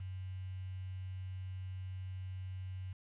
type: tone with quantisation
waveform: sine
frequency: 93.3 Hz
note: F#2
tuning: 15 cents sharp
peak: -40 dBFS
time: 0-2.93 s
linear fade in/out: 5 ms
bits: 10
effects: resampled to 8000 Hz